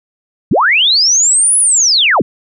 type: linear two-way sweep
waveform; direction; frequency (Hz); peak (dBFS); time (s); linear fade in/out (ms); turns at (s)
sine; up then down; 96.3 to 10320 to 96.3; -7; 0.51-2.22; 5; 1.58
effects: none